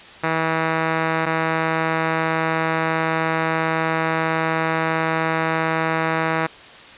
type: tone pair in turn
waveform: 5% pulse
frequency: 161.5 / 161.5 Hz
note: E3 / E3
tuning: -35 / -35 cents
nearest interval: unison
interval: 0 cents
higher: neither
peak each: -7 dBFS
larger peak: neither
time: 0.23-1.26 / 1.26-6.47 s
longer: second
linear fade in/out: 10 ms
effects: white hiss -41 dBFS RMS until 6.97 s + resampled to 8000 Hz